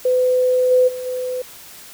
sine tone with level steps, 505 Hz, B4, 39 cents sharp, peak -13 / -10 / -25 / -21 dBFS, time 0.05-1.42 s, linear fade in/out 5 ms, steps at 0.7 / 0.87 / 1.05 s, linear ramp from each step 20 ms, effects white hiss -40 dBFS RMS until 1.93 s

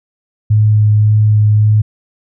sine tone with vibrato, 106.4 Hz, G#2, 42 cents sharp, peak -6 dBFS, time 0.5-1.82 s, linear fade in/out 10 ms, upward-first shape sine, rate 1.8 Hz, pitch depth 10 cents each way, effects none

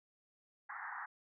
white band-pass noise, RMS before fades -45 dBFS, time 0.69-1.06 s, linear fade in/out 10 ms, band 780 to 1900 Hz, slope 96 dB/octave, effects none

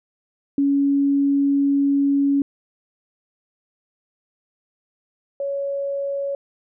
sine tone pair in turn, 280 / 558.1 Hz, C#4 / C#5, +18 / +12 cents, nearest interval octave, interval 1194 cents, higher second, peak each -15 / -22 dBFS, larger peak first, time 0.58-2.42 / 5.4-6.35 s, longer first, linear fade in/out 2 ms, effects none

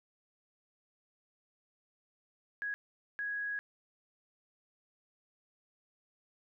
sine tone bursts at uneven times, 1661.2 Hz, G#6, in tune, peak -34 dBFS, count 2, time 2.62-2.74 / 3.19-3.59 s, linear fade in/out 0 ms, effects none

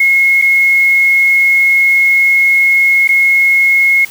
sine tone with dropouts, 2166 Hz, C#7, 41 cents flat, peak -6 dBFS, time 0-4.05 s, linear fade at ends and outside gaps 5 ms, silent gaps 0.416-0.421 / 3.076-3.089 s, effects white hiss -33 dBFS RMS until 4.1 s

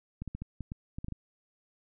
clicks, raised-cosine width 5 ms, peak -25 dBFS, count 10, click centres 0.22 / 0.277 / 0.35 / 0.42 / 0.607 / 0.719 / 0.985 / 1.045 / 1.084 / 1.123 s, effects none

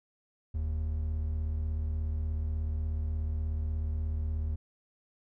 triangle tone pair together, 41.2 / 77.78 Hz, E1 / D#2, 0 / 0 cents, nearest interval major seventh, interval 1100 cents, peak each -35 / -28 dBFS, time 0.54-4.56 s, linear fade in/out 10 ms, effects none

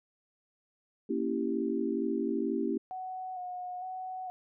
sine chord, A# diminished seventh, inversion none, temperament equal, 233.1 / 277.2 / 329.6 / 392 Hz, A#3 / C#4 / E4 / G4, 0 / 0 / 0 / 0 cents, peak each -34 dBFS, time 1.09-2.78 s, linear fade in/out 10 ms
sine tone with vibrato, 735 Hz, F#5, 12 cents flat, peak -36 dBFS, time 2.91-4.3 s, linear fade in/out 0 ms, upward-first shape square, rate 1.1 Hz, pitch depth 24 cents each way
effects none

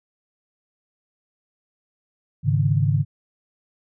sine chord, Ab suspended fourth, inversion none, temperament just, 103.83 / 138.43 / 155.74 Hz, Ab2 / Db3 / Eb3, 0 / -2 / +2 cents, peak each -21 / -20 / -22 dBFS, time 2.43-3.05 s, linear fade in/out 50 ms, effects none

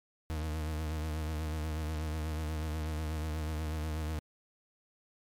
40% pulse tone with vibrato, 77.78 Hz, D#2, in tune, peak -32 dBFS, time 0.3-4.19 s, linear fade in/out 0 ms, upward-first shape triangle, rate 8.2 Hz, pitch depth 57 cents each way, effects MP3 96 kbps

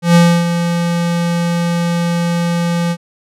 square tone with ADSR envelope, 171.4 Hz, F3, 32 cents flat, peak -5 dBFS, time 0.02-2.97 s, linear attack 130 ms, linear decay 290 ms, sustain -9 dB, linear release 59 ms, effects low-pass 10000 Hz 12 dB/octave

